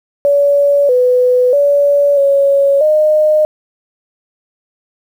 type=tone with pitch steps; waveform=sine; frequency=569 / 499.4 / 571 / 557 / 613 Hz; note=C#5 / B4 / D5 / C#5 / D#5; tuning=+45 / +19 / -49 / +8 / -26 cents; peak=-7 dBFS; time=0.25-3.45 s; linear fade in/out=0 ms; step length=640 ms; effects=7-bit